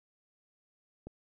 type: click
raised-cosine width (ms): 2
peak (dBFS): -30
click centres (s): 1.07
effects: none